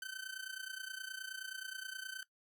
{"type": "tone with amplitude modulation", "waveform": "sawtooth", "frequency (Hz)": 1535, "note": "G6", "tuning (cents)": -37, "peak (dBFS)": -36, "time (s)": [0.02, 2.23], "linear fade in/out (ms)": 2, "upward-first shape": "sine", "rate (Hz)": 29.5, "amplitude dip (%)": 80, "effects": ["noise-tail reverb RT60 0.1 s tail -18 dB re dry"]}